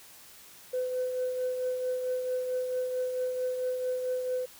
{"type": "tone with tremolo", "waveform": "sine", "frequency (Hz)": 506, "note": "B4", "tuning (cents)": 42, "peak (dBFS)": -25, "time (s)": [0.73, 4.46], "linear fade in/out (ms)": 10, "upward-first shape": "triangle", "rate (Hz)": 4.5, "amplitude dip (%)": 50, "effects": ["tanh soft clip ceiling -24 dBFS", "white hiss -52 dBFS RMS until 4.59 s"]}